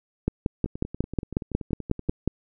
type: two click trains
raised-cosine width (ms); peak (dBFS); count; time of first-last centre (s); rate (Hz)
3; -9 / -21; 12 / 16; 0.28-2.276 / 0.66-2.089; 5.51 / 10.5
effects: none